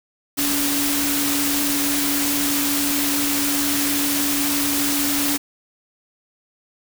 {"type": "tone in noise", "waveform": "sine", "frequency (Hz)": 285.8, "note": "D4", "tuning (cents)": -47, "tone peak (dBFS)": -23, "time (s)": [0.37, 5.38], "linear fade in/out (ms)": 20, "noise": "white", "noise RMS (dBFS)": -22, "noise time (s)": [0.37, 5.38], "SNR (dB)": -4, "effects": []}